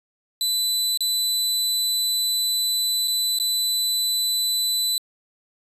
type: tone with dropouts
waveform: sawtooth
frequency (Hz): 4000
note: B7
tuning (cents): +21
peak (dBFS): -17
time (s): 0.41-4.98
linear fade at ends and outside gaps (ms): 1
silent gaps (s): 0.974-1.006 / 3.075-3.08 / 3.387-3.399
effects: resampled to 32000 Hz